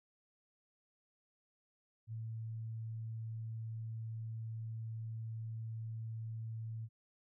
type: tone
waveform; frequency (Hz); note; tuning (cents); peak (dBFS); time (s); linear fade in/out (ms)
sine; 112.2; A2; +34; -40; 2.07-6.89; 50
effects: none